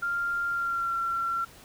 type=tone with pitch glide; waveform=sine; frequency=1394 to 1362.2 Hz; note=F6 to F6; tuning=-4 to -44 cents; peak=-26 dBFS; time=0.02-1.45 s; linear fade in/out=10 ms; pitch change=-40 cents; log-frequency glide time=0.49-0.97 s; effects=pink hiss -51 dBFS RMS until 1.64 s